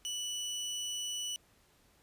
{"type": "tone", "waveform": "25% pulse", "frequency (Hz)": 2960, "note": "F#7", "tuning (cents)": 0, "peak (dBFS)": -32, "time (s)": [0.05, 1.36], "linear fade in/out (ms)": 0, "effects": ["pink hiss -67 dBFS RMS until 2.02 s", "resampled to 32000 Hz"]}